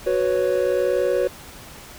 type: chord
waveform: triangle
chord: F# suspended fourth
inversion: none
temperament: equal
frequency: 370 / 493.9 / 554.4 Hz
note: F#4 / B4 / C#5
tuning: 0 / 0 / 0 cents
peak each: -21 / -20 / -20 dBFS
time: 0.06-1.28 s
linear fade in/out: 10 ms
effects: pink hiss -41 dBFS RMS until 1.98 s